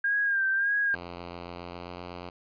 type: tone with vibrato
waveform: sine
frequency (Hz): 1606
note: G6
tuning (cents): +41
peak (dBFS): -23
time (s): 0.04-0.95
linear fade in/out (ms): 5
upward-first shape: sine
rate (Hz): 1.7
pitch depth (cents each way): 51
type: tone with pitch glide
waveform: 5% pulse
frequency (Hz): 87.2 to 88.42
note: F2 to F2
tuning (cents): -2 to +22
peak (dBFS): -27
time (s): 0.93-2.3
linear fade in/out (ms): 10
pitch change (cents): +24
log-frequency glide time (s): 1.57-1.94
effects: resampled to 11025 Hz